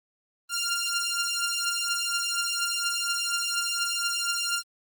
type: beating tone pair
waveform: 10% pulse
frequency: 1392 / 1396.2 Hz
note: F6 / F6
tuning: -6 / -1 cents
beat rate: 4.2 Hz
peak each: -21 dBFS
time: 0.49-4.63 s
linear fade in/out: 50 ms
effects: Opus 24 kbps